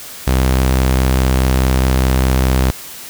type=tone; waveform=sawtooth; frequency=64.8 Hz; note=C2; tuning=16 cents flat; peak=-7 dBFS; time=0.27-2.71 s; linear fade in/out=5 ms; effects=white hiss -32 dBFS RMS until 3.09 s